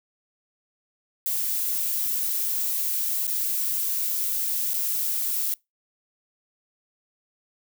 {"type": "noise with dropouts", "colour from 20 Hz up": "violet", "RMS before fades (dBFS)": -26, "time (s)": [1.26, 5.54], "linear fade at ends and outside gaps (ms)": 1, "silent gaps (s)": [[3.269, 3.277], [4.735, 4.74]], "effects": ["noise-tail reverb RT60 0.2 s tail -25 dB re dry"]}